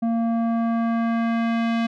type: tone with low-pass filter sweep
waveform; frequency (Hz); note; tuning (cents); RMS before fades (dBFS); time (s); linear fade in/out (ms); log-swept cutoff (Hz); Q
square; 230; A#3; -23; -22; 0.02-1.87; 10; 620 to 3200; 1.1
effects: none